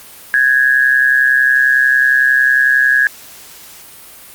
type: tone with amplitude modulation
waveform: sine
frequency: 1661.2 Hz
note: G#6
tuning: in tune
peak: -5 dBFS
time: 0.34-3.07 s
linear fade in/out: 0 ms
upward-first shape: sine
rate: 131 Hz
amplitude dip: 70%
effects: white hiss -37 dBFS RMS until 4.34 s + Opus 48 kbps